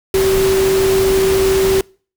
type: tone in noise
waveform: sine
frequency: 384 Hz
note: G4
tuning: 36 cents flat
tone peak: -11 dBFS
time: 0.14-1.81 s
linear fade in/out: 2 ms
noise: pink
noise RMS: -21 dBFS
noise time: 0.14-1.81 s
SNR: +7 dB
effects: noise-tail reverb RT60 0.4 s tail -25 dB re dry